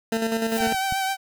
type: tone with tremolo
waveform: 20% pulse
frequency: 225.4 Hz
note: A3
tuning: 42 cents sharp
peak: -16 dBFS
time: 0.12-0.73 s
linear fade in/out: 5 ms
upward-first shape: square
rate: 10 Hz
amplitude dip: 45%
type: noise with exponential growth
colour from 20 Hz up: blue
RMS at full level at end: -30 dBFS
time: 0.32-0.59 s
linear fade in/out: 2 ms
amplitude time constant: 58 ms
type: tone with vibrato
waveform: sawtooth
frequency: 770 Hz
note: G5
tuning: 31 cents flat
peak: -19 dBFS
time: 0.56-1.17 s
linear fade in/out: 50 ms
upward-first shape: triangle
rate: 7.7 Hz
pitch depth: 31 cents each way
type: clicks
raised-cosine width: 5 ms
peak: -29 / -26 / -30 / -20 dBFS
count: 4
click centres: 0.606 / 0.674 / 0.745 / 0.924 s
effects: none